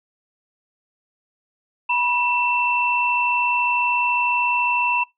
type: tone pair together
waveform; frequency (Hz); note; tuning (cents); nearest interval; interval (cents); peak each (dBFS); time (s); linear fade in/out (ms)
sine; 972 / 2682; B5 / E7; -28 / +29; octave + tritone; 1757; -20; 1.89-5.04; 10
effects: noise-tail reverb RT60 0.2 s tail -26 dB re dry